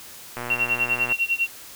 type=click train; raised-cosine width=0.5 ms; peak=-16 dBFS; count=92; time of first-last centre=0.37-1.122 s; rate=121 Hz
type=tone with tremolo; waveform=sine; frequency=2738 Hz; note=F7; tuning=35 cents flat; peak=-17 dBFS; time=0.5-1.47 s; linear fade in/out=2 ms; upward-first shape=sine; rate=10 Hz; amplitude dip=95%
effects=white hiss -42 dBFS RMS until 1.75 s